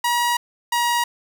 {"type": "tone pair in turn", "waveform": "sawtooth", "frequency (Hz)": [958, 953.5], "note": ["A#5", "A#5"], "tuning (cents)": [47, 39], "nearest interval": "unison", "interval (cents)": 8, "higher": "first", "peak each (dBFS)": -14, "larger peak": "neither", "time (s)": [[0.04, 0.37], [0.72, 1.04]], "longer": "first", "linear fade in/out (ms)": 5, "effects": []}